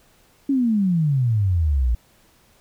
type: exponential sweep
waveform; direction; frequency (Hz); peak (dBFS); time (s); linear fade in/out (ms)
sine; down; 284.2 to 56.4; -16; 0.49-1.95; 5
effects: pink hiss -57 dBFS RMS until 2.6 s